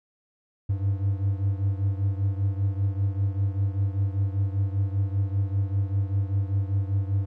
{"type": "beating tone pair", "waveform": "triangle", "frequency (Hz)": [97, 102.1], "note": ["G2", "G#2"], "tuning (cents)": [-18, -29], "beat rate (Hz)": 5.1, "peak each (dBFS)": [-22, -26], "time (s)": [0.69, 7.26], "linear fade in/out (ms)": 10, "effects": []}